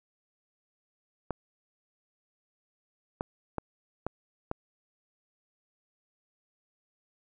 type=clicks; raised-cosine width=1 ms; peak=-17 dBFS; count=5; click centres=1.307 / 3.209 / 3.583 / 4.066 / 4.514 s; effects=none